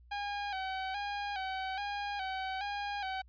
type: tone with vibrato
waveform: sawtooth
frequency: 787 Hz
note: G5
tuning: 7 cents sharp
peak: -31 dBFS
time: 0.11-3.22 s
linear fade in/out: 10 ms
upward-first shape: square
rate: 1.2 Hz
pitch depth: 59 cents each way
effects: added 60 Hz sine -56 dBFS peak until 3.28 s + resampled to 11025 Hz